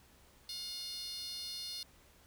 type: tone with high-pass filter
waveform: 10% pulse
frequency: 716 Hz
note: F5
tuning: 43 cents sharp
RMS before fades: -43 dBFS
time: 0.49-1.83 s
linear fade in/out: 2 ms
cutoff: 4500 Hz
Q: 3.9
effects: added 70 Hz sine -68 dBFS peak until 2.26 s + pink hiss -64 dBFS RMS until 2.26 s